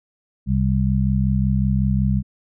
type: harmonic tone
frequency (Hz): 65.41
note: C2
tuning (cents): 0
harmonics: 1 / 2 / 3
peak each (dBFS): -21 / -20 / -20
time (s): 0.46-2.23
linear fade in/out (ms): 50
effects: none